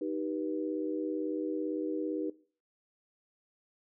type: chord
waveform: sine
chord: Eb augmented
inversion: none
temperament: just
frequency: 311.1 / 388.9 / 486.1 Hz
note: Eb4 / G4 / B4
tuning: 0 / -14 / -28 cents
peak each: -34 / -37 / -38 dBFS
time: 0.01-2.3 s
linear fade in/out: 5 ms
effects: noise-tail reverb RT60 0.4 s tail -18 dB re dry